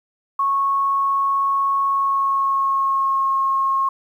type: tone with pitch glide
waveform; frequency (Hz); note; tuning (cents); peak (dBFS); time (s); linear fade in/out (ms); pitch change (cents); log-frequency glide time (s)
sine; 1101 to 1081.5; C#6 to C#6; -12 to -43; -16; 0.39-3.89; 5; -31; 1.88-3.28
effects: 9-bit